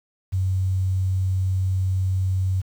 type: tone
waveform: sine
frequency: 94 Hz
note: F#2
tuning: 28 cents sharp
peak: -19 dBFS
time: 0.32-2.62 s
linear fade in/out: 20 ms
effects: 8-bit